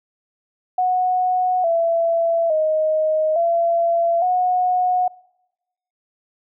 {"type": "tone with pitch steps", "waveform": "sine", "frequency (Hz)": [734, 669, 624, 678, 729], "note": ["F#5", "E5", "D#5", "E5", "F#5"], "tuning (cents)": [-14, 25, 5, 49, -26], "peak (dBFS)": -15, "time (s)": [0.78, 5.08], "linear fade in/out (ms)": 5, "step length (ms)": 860, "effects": ["noise-tail reverb RT60 0.9 s tail -22 dB re dry"]}